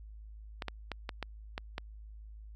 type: clicks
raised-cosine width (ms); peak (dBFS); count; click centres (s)
0.3; -20; 7; 0.622 / 0.683 / 0.917 / 1.092 / 1.227 / 1.579 / 1.781
effects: added 53 Hz sine -46 dBFS peak until 2.55 s